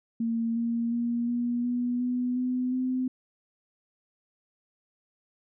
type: tone with pitch steps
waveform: sine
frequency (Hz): 229.4 / 233 / 236.7 / 240.4 / 244.2 / 248 / 251.9 / 255.9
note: A#3 / A#3 / A#3 / B3 / B3 / B3 / B3 / C4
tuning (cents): -28 / -1 / +27 / -46 / -19 / +7 / +34 / -38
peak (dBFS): -25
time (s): 0.2-3.08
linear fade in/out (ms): 5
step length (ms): 360
effects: none